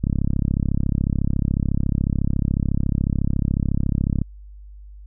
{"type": "click train", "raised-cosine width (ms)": 5, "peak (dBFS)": -8, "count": 143, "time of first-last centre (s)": [0.04, 4.216], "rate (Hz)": 34, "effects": ["added 50 Hz sine -38 dBFS peak until 5.06 s"]}